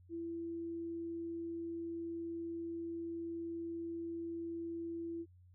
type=tone; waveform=sine; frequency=334.9 Hz; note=E4; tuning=27 cents sharp; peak=-39 dBFS; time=0.09-5.26 s; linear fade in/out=50 ms; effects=added 90 Hz sine -59 dBFS peak until 5.54 s